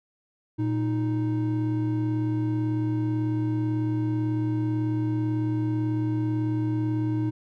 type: tone pair together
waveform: triangle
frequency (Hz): 116.54 / 311.5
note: A#2 / D#4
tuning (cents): 0 / +2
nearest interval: octave + perfect fourth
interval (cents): 1702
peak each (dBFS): -24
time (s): 0.58-7.31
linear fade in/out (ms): 20
effects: none